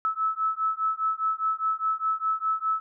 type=beating tone pair; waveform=sine; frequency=1301 / 1305.9 Hz; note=E6 / E6; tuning=-23 / -17 cents; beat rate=4.9 Hz; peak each=-27 dBFS; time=0.05-2.8 s; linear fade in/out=0 ms; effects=none